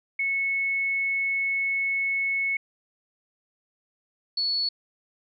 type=tone pair in turn; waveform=sine; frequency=2200 / 4411 Hz; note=C#7 / C#8; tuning=-14 / -9 cents; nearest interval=octave; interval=1205 cents; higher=second; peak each=-23 dBFS; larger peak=neither; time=0.19-2.57 / 4.37-4.69 s; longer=first; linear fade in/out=5 ms; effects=none